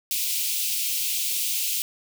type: high-pass noise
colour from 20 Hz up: white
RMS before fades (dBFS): -26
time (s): 0.11-1.82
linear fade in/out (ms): 0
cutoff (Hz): 2400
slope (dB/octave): 48
effects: none